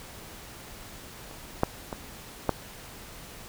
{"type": "clicks", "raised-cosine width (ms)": 1, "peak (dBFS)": [-30, -7, -18, -8], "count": 4, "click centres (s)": [1.312, 1.634, 1.928, 2.493], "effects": ["pink hiss -45 dBFS RMS until 3.48 s"]}